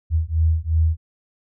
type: beating tone pair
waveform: sine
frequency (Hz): 79.2 / 82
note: D#2 / E2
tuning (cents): +31 / -9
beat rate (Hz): 2.8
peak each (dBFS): -19 / -19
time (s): 0.1-0.97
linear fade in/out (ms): 50
effects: none